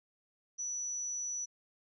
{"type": "tone", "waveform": "sine", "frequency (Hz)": 5920, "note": "F#8", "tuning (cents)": 0, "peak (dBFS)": -35, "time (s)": [0.58, 1.46], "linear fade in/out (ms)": 20, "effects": []}